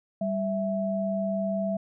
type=tone pair together; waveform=sine; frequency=196 / 659.3 Hz; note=G3 / E5; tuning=0 / 0 cents; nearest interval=octave + major sixth; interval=2100 cents; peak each=-28 dBFS; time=0.21-1.77 s; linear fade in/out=5 ms; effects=none